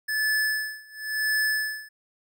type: tone with tremolo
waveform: square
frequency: 1733 Hz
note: A6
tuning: 27 cents flat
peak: -22 dBFS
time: 0.08-1.89 s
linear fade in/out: 10 ms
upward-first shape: sine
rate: 0.95 Hz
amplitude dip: 95%
effects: none